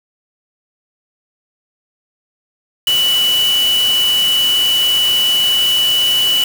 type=tone in noise; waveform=sine; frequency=2960 Hz; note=F#7; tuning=in tune; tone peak=-11 dBFS; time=2.87-6.44 s; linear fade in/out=2 ms; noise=white; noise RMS=-23 dBFS; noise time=2.87-6.44 s; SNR=+9 dB; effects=none